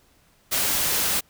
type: noise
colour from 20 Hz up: white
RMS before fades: -23 dBFS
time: 0.51-1.21 s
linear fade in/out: 20 ms
effects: pink hiss -60 dBFS RMS until 1.29 s